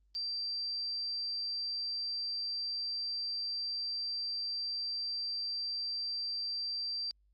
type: tone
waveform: sine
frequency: 4699 Hz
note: D8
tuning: in tune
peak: -34 dBFS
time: 0.15-7.11 s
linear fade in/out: 0 ms
effects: added 50 Hz sine -66 dBFS peak until 7.33 s + Opus 32 kbps